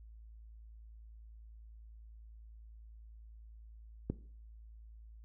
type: click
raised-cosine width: 3 ms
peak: -21 dBFS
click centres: 4.1 s
effects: noise-tail reverb RT60 0.5 s tail -17 dB re dry + added 55 Hz sine -51 dBFS peak until 5.24 s